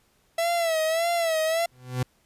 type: tone with vibrato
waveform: 45% pulse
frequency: 659.3 Hz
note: E5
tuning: in tune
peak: -22 dBFS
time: 0.38-1.66 s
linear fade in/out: 5 ms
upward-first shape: sine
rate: 1.7 Hz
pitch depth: 78 cents each way
type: tone with exponential growth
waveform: 40% pulse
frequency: 126.3 Hz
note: B2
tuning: 39 cents sharp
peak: -20 dBFS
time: 1.71-2.03 s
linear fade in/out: 5 ms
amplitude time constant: 68 ms
effects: pink hiss -65 dBFS RMS until 2.25 s + resampled to 32000 Hz